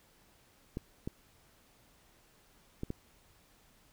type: clicks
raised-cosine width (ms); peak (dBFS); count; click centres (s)
3; -23; 4; 0.771 / 1.075 / 2.834 / 2.904
effects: pink hiss -65 dBFS RMS until 3.92 s